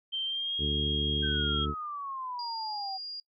sine tone with pitch glide, 3136 to 3262 Hz, G7 to G#7, 0 to -32 cents, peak -29 dBFS, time 0.12-1.66 s, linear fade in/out 20 ms, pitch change +68 cents, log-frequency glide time 0.25-0.54 s
harmonic tone, 73.42 Hz, D2, in tune, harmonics 1 / 2 / 3 / 4 / 5 / 6, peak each -32 / -35 / -37 / -38 / -39 / -40 dBFS, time 0.58-1.75 s, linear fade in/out 50 ms
sine exponential sweep, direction down, 1568 to 760 Hz, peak -34 dBFS, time 1.22-2.98 s, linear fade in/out 20 ms
sine tone, 4827 Hz, D8, 47 cents sharp, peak -36 dBFS, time 2.39-3.2 s, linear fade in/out 2 ms
effects noise-tail reverb RT60 0.1 s tail -24 dB re dry + MP3 96 kbps

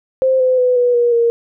sine tone with pitch steps, 523.3 / 511.6 / 500.2 / 489.1 / 478.2 / 467.6 Hz, C5 / C5 / B4 / B4 / A#4 / A#4, 0 / -39 / +22 / -17 / +44 / +5 cents, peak -10 dBFS, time 0.22-1.3 s, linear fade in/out 0 ms, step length 180 ms, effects none

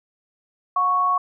sine tone pair together, 722.8 / 1108.7 Hz, F#5 / C#6, -41 / 0 cents, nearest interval perfect fifth, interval 741 cents, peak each -27 / -17 dBFS, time 0.76-1.18 s, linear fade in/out 5 ms, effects none

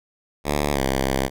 5% pulse tone with pitch glide, 73.1 to 66.65 Hz, D2 to C2, -7 to +33 cents, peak -9 dBFS, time 0.44-1.3 s, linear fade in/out 50 ms, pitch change -160 cents, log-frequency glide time 0.72-0.79 s, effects none

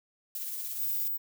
violet noise with tremolo, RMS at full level -35 dBFS, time 0.35-1.08 s, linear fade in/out 2 ms, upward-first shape triangle, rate 17 Hz, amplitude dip 35%
sine tone, 16000 Hz, B9, 21 cents sharp, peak -29 dBFS, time 0.78-1.18 s, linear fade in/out 20 ms
effects none

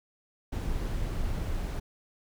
brown noise, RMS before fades -31 dBFS, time 0.52-1.8 s, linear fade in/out 10 ms, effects none

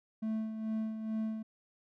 triangle tone with tremolo, 219.6 Hz, A3, 3 cents flat, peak -29 dBFS, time 0.22-1.43 s, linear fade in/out 10 ms, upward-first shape sine, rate 2.3 Hz, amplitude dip 55%, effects none

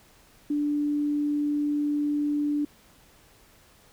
sine tone, 293.4 Hz, D4, 2 cents flat, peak -23 dBFS, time 0.5-2.65 s, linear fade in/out 5 ms, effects pink hiss -57 dBFS RMS until 3.92 s

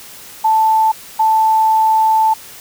sine tone pair in turn, 880 / 880 Hz, A5 / A5, 0 / 0 cents, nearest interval unison, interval 0 cents, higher neither, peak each -9 dBFS, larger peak neither, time 0.44-0.92 / 1.19-2.34 s, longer second, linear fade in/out 10 ms, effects white hiss -36 dBFS RMS until 2.6 s

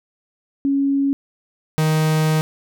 sine / 45% pulse tone pair in turn, 277.2 / 156.38 Hz, C#4 / D#3, 0 / +9 cents, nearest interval minor seventh, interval 991 cents, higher first, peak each -15 dBFS, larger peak neither, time 0.65-1.13 / 1.78-2.41 s, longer second, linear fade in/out 0 ms, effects none

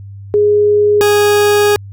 sine / 40% pulse tone pair in turn, 415.3 / 413.5 Hz, G#4 / G#4, 0 / -8 cents, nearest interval unison, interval 8 cents, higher first, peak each -7 dBFS, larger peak neither, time 0.34-1.01 / 1.01-1.76 s, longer second, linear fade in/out 0 ms, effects added 99 Hz sine -28 dBFS peak until 1.92 s

